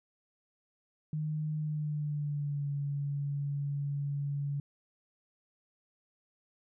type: tone with pitch glide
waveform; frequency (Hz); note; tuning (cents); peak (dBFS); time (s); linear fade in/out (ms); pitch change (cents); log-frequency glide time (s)
sine; 153.4 to 142.3; D#3 to C#3; -24 to +46; -31; 1.13-4.6; 2; -130; 1.57-2.7
effects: none